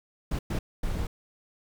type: noise bursts at uneven times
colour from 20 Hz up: brown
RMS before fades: -29 dBFS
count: 3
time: 0.31-0.39 / 0.5-0.59 / 0.83-1.07 s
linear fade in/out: 5 ms
effects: none